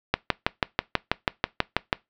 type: click train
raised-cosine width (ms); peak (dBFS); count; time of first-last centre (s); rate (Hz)
0.3; -3; 12; 0.14-1.929; 6.15
effects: noise-tail reverb RT60 0.2 s tail -22 dB re dry + low-pass 5000 Hz 12 dB/octave